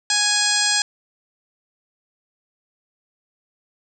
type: harmonic tone with a mistuned harmonic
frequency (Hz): 830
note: G#5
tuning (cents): -1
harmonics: 1 / 2 / 3 / 4 / 5 / 6 / 7 / 8 / 9 / 10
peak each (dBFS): -29 / -24 / -29 / -26 / -25 / -23 / -29 / -29 / -24 / -29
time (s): 0.1-0.82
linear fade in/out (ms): 2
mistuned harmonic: 5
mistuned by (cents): +23
effects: none

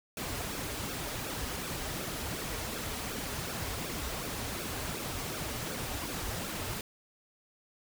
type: noise with flanger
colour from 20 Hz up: pink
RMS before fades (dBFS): -37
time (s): 0.17-6.81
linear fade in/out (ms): 2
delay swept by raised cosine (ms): 0.98 to 6.08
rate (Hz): 2.7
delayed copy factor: -0.65
effects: none

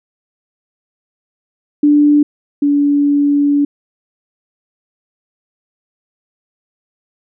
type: tone pair in turn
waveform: sine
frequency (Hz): 293.7 / 287.3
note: D4 / D4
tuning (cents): 0 / -38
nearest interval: unison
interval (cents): 38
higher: first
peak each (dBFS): -6 / -9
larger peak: first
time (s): 1.83-2.23 / 2.62-3.65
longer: second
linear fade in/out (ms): 5
effects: none

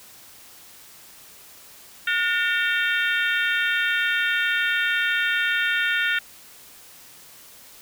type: harmonic tone with a mistuned harmonic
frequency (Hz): 453.5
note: A#4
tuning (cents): -48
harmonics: 3 / 4 / 5 / 6 / 7 / 8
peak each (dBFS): -23 / -25 / -30 / -30 / -32 / -32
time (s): 2.07-6.19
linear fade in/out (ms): 5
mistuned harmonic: 3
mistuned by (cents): +100
effects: white hiss -47 dBFS RMS until 7.81 s

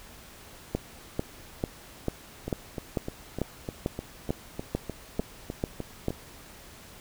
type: two click trains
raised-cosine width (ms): 2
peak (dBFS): -19 / -13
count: 13 / 13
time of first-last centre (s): 2.48-6.105 / 0.75-6.083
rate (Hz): 3.31 / 2.25
effects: pink hiss -49 dBFS RMS until 7 s

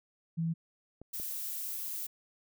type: tone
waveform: sine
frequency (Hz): 164.81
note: E3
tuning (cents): 0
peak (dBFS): -29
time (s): 0.37-0.54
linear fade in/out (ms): 20
type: clicks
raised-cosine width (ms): 2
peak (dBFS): -34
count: 2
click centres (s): 1.016 / 1.199
type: noise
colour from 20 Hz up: violet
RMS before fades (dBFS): -38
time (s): 1.13-2.07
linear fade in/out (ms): 10
effects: none

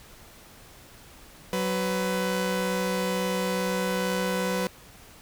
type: tone pair together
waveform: sawtooth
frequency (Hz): 187.24 / 499.5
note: F#3 / B4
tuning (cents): +21 / +20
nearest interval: octave + perfect fourth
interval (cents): 1699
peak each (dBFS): -24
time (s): 1.53-4.67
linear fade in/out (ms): 0
effects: pink hiss -50 dBFS RMS until 5.21 s

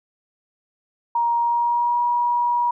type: tone with pitch glide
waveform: sine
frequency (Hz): 941 to 960.8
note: A#5 to B5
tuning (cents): +16 to -48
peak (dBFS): -17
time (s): 1.15-2.71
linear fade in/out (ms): 5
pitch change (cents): +36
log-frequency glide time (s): 1.38-2.01
effects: none

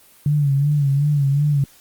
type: tone with vibrato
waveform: sine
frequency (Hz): 143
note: D3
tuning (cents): -46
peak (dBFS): -14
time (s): 0.26-1.64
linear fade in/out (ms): 2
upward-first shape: sine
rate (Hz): 2.7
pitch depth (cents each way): 71
effects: white hiss -50 dBFS RMS until 1.8 s + Opus 32 kbps

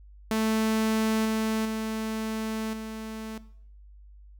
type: tone with level steps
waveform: sawtooth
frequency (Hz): 220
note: A3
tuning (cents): 0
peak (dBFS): -20 / -22 / -26 / -32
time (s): 0.31-3.38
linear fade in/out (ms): 2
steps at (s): 1.25 / 1.65 / 2.73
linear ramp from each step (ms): 5
effects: noise-tail reverb RT60 0.6 s tail -17 dB re dry + added 50 Hz sine -47 dBFS peak until 4.39 s

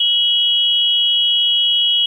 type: tone pair together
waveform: sine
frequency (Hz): 2935 / 3298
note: F#7 / G#7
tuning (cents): -15 / -13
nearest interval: major second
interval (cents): 202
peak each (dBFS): -15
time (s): 0-2.06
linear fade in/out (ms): 5
effects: 8-bit

